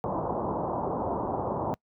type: low-pass noise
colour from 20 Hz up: white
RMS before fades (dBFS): -30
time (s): 0.04-1.74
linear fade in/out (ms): 0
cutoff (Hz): 1000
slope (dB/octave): 48
effects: noise-tail reverb RT60 0.1 s tail -26 dB re dry + high-pass 80 Hz 12 dB/octave